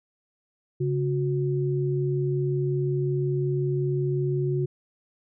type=tone pair together; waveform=sine; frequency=138.59 / 364.1 Hz; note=C#3 / F#4; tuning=0 / -28 cents; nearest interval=octave + perfect fourth; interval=1672 cents; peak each=-24 / -27 dBFS; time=0.8-4.66 s; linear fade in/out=10 ms; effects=none